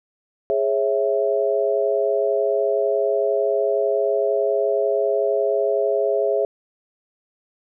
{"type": "chord", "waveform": "sine", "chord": "C# minor", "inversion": "second", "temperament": "equal with one note detuned", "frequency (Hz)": [415.3, 548.3, 659.3], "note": ["G#4", "C#5", "E5"], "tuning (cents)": [0, -19, 0], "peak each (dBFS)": [-21, -22, -22], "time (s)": [0.5, 6.45], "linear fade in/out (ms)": 0, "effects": []}